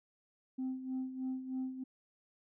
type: tone with tremolo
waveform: sine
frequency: 259.7 Hz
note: C4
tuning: 13 cents flat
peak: -32 dBFS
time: 0.58-1.84 s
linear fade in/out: 10 ms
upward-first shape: sine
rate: 3.2 Hz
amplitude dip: 70%
effects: tanh soft clip ceiling -32 dBFS